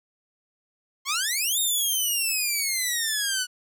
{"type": "exponential two-way sweep", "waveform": "10% pulse", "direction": "up then down", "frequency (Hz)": [1046.5, 3729, 1466], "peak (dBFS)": -15, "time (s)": [1.05, 3.47], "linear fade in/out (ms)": 50, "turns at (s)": 1.59, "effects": []}